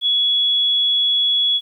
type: tone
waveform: sine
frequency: 3375 Hz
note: G#7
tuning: 27 cents sharp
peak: -14 dBFS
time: 0.01-1.61 s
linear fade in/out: 50 ms
effects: 9-bit